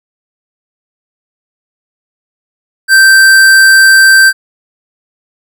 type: tone with hard clipping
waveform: sine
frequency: 1562 Hz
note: G6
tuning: 7 cents flat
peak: -3 dBFS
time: 2.88-4.33 s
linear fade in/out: 50 ms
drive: 16 dB
effects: none